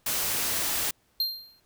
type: noise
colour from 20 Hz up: white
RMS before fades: -28 dBFS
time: 0.06-0.91 s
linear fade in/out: 5 ms
type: tone with exponential decay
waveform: square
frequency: 4186 Hz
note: C8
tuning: in tune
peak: -22 dBFS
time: 1.2-1.6 s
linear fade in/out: 2 ms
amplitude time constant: 85 ms
effects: pink hiss -67 dBFS RMS until 1.65 s